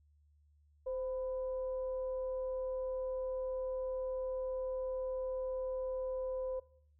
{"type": "tone with frequency modulation", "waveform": "sine", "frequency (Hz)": 518, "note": "C5", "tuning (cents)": -17, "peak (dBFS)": -35, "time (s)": [0.86, 6.6], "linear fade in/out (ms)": 10, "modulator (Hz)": 481, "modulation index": 0.24, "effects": ["noise-tail reverb RT60 0.6 s tail -20 dB re dry", "added 74 Hz sine -65 dBFS peak until 6.99 s"]}